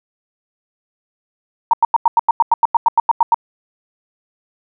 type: tone bursts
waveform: sine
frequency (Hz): 926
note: A#5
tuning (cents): -12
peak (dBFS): -7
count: 15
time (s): 1.71-3.344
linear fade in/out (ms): 2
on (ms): 24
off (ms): 91
effects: none